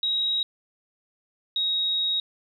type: tone pair in turn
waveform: sine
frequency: 3815 / 3784 Hz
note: A#7 / A#7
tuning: +39 / +25 cents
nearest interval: unison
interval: 14 cents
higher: first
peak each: -22 dBFS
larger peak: neither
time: 0.03-0.43 / 1.56-2.2 s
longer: second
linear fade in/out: 2 ms
effects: 10-bit